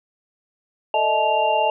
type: tone cluster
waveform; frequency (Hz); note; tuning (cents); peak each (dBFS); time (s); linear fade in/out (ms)
sine; 444.4 / 607 / 644 / 864 / 2783; A4 / D#5 / E5 / A5 / F7; +17 / -43 / -41 / -32 / -7; -28 / -23 / -23 / -19 / -27; 0.94-1.7; 2
effects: none